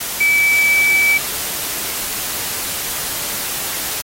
sine tone in noise, 2302 Hz, D7, 35 cents flat, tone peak -11 dBFS, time 0.2-1.18 s, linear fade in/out 10 ms, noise white, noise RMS -23 dBFS, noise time 0-4.02 s, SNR +9 dB, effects AAC 48 kbps

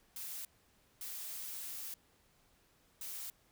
blue noise bursts at uneven times, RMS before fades -44 dBFS, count 3, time 0.16-0.45 / 1.01-1.94 / 3.01-3.3 s, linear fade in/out 2 ms, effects pink hiss -70 dBFS RMS until 3.51 s

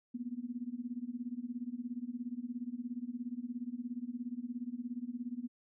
sine tone with tremolo, 242.7 Hz, B3, 30 cents flat, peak -34 dBFS, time 0.14-5.48 s, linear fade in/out 10 ms, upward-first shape sine, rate 17 Hz, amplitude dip 90%, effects none

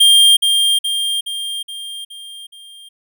square tone with echo, 3200 Hz, G7, 35 cents sharp, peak -7 dBFS, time 0-0.37 s, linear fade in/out 10 ms, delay 420 ms, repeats 6, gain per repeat -5 dB, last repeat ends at 2.89 s, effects none

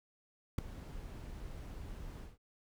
brown noise with ADSR envelope, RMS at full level -27 dBFS, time 0.58-2.38 s, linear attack 6 ms, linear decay 4 ms, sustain -19 dB, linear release 180 ms, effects none

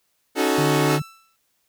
sawtooth chord, D# half-diminished seventh, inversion third, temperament equal with one note detuned, 277.2 / 311.1 / 370 / 435.2 Hz, C#4 / D#4 / F#4 / A4, 0 / 0 / 0 / -19 cents, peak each -20 dBFS, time 0.35-1 s, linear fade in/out 50 ms
sine tone, 148.4 Hz, D3, 18 cents sharp, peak -22 dBFS, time 0.58-1.02 s, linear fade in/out 5 ms
sawtooth tone with exponential decay, 1328 Hz, E6, 12 cents sharp, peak -24 dBFS, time 0.9-1.36 s, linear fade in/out 1 ms, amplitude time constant 100 ms
effects white hiss -69 dBFS RMS until 1.68 s

